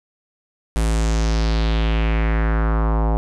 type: tone with low-pass filter sweep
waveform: square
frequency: 55 Hz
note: A1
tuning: in tune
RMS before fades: -18 dBFS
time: 0.76-3.17 s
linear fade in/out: 0 ms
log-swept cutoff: 10000 to 820 Hz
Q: 2.5
effects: none